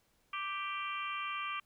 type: harmonic tone with a mistuned harmonic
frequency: 392 Hz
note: G4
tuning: in tune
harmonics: 3 / 4 / 5 / 6 / 7 / 8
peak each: -38 / -49 / -49 / -42 / -45 / -47 dBFS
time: 0.33-1.6 s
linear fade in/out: 5 ms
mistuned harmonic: 5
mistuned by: +15 cents
effects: pink hiss -73 dBFS RMS until 1.65 s